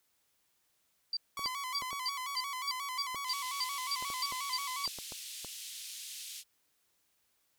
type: tone bursts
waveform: sine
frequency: 4699 Hz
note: D8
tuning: in tune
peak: -31 dBFS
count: 13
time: 1.13-4.877 s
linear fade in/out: 2 ms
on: 39 ms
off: 270 ms
type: tone with vibrato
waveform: sawtooth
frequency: 1071 Hz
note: C6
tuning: 40 cents sharp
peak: -33 dBFS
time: 1.37-4.86 s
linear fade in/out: 2 ms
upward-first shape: square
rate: 5.6 Hz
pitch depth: 86 cents each way
type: clicks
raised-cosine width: 1 ms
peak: -32 dBFS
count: 12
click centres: 1.393 / 1.459 / 1.823 / 1.93 / 3.146 / 4.025 / 4.102 / 4.324 / 4.877 / 4.987 / 5.122 / 5.447 s
type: band-pass noise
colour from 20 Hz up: pink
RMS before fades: -45 dBFS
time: 3.25-6.44 s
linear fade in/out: 50 ms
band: 3000 to 13000 Hz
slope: 24 dB/octave
effects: white hiss -75 dBFS RMS until 7.58 s